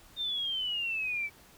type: exponential sweep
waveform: sine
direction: down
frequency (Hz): 3664 to 2285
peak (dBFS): -30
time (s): 0.16-1.3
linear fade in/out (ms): 50
effects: pink hiss -57 dBFS RMS until 1.57 s